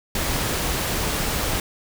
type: noise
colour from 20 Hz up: pink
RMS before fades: -24 dBFS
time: 0.15-1.6 s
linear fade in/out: 2 ms
effects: none